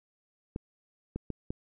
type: clicks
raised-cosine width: 3 ms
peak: -21 dBFS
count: 4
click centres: 0.561 / 1.16 / 1.303 / 1.505 s
effects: none